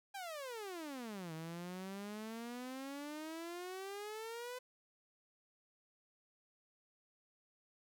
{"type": "exponential two-way sweep", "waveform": "sawtooth", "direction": "down then up", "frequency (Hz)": [814, 157.7, 507], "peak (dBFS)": -40, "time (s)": [0.14, 4.59], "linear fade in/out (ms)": 10, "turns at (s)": 1.33, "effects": []}